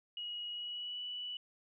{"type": "tone with pitch glide", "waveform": "sine", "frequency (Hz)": [2900, 2958], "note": ["F#7", "F#7"], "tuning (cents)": [-35, -1], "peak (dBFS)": -39, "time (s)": [0.17, 1.37], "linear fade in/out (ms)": 2, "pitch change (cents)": 34, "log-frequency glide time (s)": [0.51, 1.01], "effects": []}